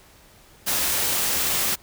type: noise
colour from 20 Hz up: white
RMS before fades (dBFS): -23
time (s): 0.66-1.76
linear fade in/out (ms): 20
effects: pink hiss -52 dBFS RMS until 1.82 s